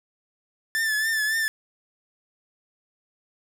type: tone with vibrato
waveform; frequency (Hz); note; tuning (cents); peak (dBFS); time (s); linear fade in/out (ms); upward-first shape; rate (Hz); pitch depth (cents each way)
45% pulse; 1756; A6; -4; -22; 0.75-1.48; 0; triangle; 3.6; 60
effects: none